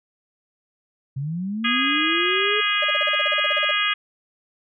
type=linear sweep; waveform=sine; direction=up; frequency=129.5 to 430.7 Hz; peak=-24 dBFS; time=1.16-2.61 s; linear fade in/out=10 ms
type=harmonic tone; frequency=412.4 Hz; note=G#4; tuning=12 cents flat; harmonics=3 / 4 / 5 / 6 / 7 / 8; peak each=-26 / -26 / -26 / -26 / -26 / -26 dBFS; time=1.64-3.94 s; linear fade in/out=10 ms
type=tone bursts; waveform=triangle; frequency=598 Hz; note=D5; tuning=31 cents sharp; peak=-22 dBFS; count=15; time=2.82-3.712 s; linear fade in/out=5 ms; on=24 ms; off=38 ms
effects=none